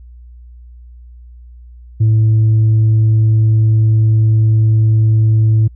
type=tone with tanh clipping; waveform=sine; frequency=110 Hz; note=A2; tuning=in tune; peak=-8 dBFS; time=2-5.68 s; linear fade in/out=10 ms; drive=1 dB; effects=added 60 Hz sine -34 dBFS peak until 5.75 s